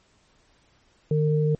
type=tone pair together; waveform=sine; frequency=151.9 / 456.1 Hz; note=D#3 / A#4; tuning=-41 / -38 cents; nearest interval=octave + perfect fifth; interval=1903 cents; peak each=-20 / -24 dBFS; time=1.11-1.55 s; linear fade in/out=2 ms; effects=pink hiss -62 dBFS RMS until 1.59 s + MP3 32 kbps